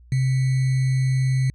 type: tone with sample-and-hold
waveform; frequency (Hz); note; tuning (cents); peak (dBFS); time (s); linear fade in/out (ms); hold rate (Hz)
sine; 130.81; C3; 0; -17; 0.12-1.5; 2; 2100
effects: added 60 Hz sine -46 dBFS peak until 1.54 s + resampled to 24000 Hz